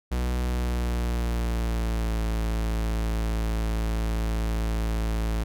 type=tone with pitch glide; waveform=45% pulse; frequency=61.2 to 55.16 Hz; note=B1 to A1; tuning=-15 to +5 cents; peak=-24 dBFS; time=0.11-5.44 s; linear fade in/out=10 ms; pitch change=-180 cents; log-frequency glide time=0.46-2.22 s; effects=none